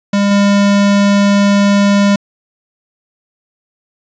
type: tone with level steps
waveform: square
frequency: 201.3 Hz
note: G3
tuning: 46 cents sharp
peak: -10 / -8 dBFS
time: 0.13-2.16 s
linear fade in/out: 5 ms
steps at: 0.31 s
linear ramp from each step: 2 ms
effects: resampled to 16000 Hz + 8-bit